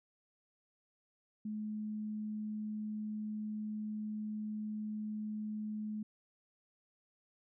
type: tone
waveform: sine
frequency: 213.3 Hz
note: G#3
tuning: 46 cents sharp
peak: -37 dBFS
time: 1.45-6.03 s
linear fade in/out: 5 ms
effects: none